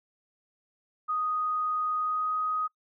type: tone with pitch glide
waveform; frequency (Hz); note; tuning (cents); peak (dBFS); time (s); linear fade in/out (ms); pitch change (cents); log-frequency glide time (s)
sine; 1244.5 to 1253.2; D#6 to D#6; 0 to +12; -26; 1.08-2.68; 20; +12; 1.97-2.33
effects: noise-tail reverb RT60 0.1 s tail -25 dB re dry